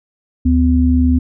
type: tone pair together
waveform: sine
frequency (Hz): 74.82 / 252.6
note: D2 / B3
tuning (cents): +33 / +39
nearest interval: octave + major sixth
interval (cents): 2106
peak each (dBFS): -12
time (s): 0.45-1.19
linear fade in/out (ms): 10
effects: none